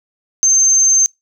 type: tone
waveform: sine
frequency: 6290 Hz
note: G8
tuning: 5 cents sharp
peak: -8 dBFS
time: 0.43-1.06 s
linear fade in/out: 0 ms
effects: noise-tail reverb RT60 0.2 s tail -26 dB re dry